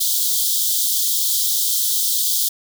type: high-pass noise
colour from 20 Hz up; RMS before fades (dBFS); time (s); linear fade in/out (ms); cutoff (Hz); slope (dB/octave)
white; -19; 0-2.49; 10; 3200; 96
effects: none